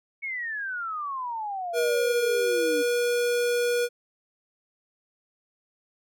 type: exponential sweep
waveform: sine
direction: down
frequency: 2233 to 285.2 Hz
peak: -29 dBFS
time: 0.22-2.83 s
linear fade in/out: 20 ms
type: tone with pitch glide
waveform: square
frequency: 478.6 to 481.9 Hz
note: A#4 to B4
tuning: +46 to -43 cents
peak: -23 dBFS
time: 1.73-3.89 s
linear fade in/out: 50 ms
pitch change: +11 cents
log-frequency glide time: 2.29-2.58 s
effects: none

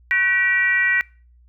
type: tone with frequency modulation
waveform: sine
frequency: 1925 Hz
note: B6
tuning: 45 cents flat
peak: -15 dBFS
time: 0.11-1.01 s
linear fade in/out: 0 ms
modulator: 417 Hz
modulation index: 0.79
effects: noise-tail reverb RT60 0.4 s tail -25 dB re dry + added 60 Hz sine -49 dBFS peak until 1.48 s

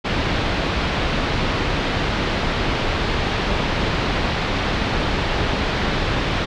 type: low-pass noise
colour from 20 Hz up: pink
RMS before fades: -21 dBFS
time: 0.04-6.46 s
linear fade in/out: 20 ms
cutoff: 4100 Hz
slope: 24 dB/octave
effects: none

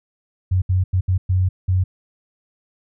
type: tone bursts at uneven times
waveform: sine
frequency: 92.5 Hz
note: F#2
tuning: in tune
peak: -14 dBFS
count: 6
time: 0.51-0.62 / 0.69-0.84 / 0.93-1.01 / 1.08-1.18 / 1.29-1.49 / 1.68-1.84 s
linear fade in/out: 10 ms
effects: none

